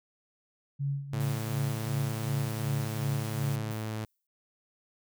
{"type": "tone with tremolo", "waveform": "sine", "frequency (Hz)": 140, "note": "C#3", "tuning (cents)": 18, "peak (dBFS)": -27, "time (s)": [0.79, 3.73], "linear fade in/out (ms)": 20, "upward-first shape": "sine", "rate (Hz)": 2.7, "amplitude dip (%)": 75}
{"type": "tone with pitch glide", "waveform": "sawtooth", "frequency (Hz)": [110, 108.99], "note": ["A2", "A2"], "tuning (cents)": [0, -16], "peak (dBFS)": -29, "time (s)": [1.13, 4.05], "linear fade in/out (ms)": 5, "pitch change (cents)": -16, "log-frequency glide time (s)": [2.43, 2.77]}
{"type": "noise", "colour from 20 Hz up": "white", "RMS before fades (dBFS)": -46, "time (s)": [1.2, 3.56], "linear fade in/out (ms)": 5}
{"type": "noise with exponential decay", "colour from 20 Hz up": "violet", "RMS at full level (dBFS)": -47, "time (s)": [3.71, 4.27], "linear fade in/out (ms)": 2, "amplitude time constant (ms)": 120}
{"effects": []}